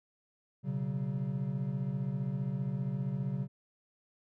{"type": "chord", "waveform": "triangle", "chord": "B suspended second", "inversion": "none", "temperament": "equal with one note detuned", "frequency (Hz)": [123.47, 138.59, 189.43], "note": ["B2", "C#3", "F#3"], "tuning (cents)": [0, 0, 41], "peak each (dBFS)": [-37, -32, -35], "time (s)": [0.63, 3.48], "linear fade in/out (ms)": 50, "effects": []}